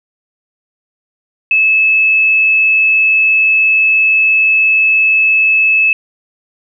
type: tone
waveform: sine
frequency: 2603 Hz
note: E7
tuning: 22 cents flat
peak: -7 dBFS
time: 1.51-5.93 s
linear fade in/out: 2 ms
effects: none